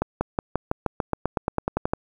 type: accelerating click train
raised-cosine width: 1 ms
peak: -8 dBFS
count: 16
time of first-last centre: 0.02-1.935 s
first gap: 190 ms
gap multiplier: 0.94
effects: 8-bit